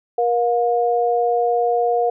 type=tone pair together; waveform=sine; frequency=475.2 / 712 Hz; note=A#4 / F5; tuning=+33 / +33 cents; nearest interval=perfect fifth; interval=700 cents; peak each=-18 dBFS; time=0.18-2.1 s; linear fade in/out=5 ms; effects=none